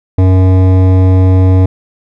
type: tone with hard clipping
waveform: sine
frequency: 93.2 Hz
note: F#2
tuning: 13 cents sharp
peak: -6 dBFS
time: 0.18-1.66 s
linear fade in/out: 5 ms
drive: 14 dB
effects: none